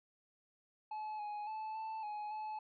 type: tone with pitch steps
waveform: triangle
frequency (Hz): 858 / 835 / 870 / 881 / 840 / 860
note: A5 / G#5 / A5 / A5 / G#5 / A5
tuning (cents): -44 / +9 / -20 / +2 / +19 / -40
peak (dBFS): -38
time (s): 0.91-2.59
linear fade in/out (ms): 5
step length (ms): 280
effects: resampled to 11025 Hz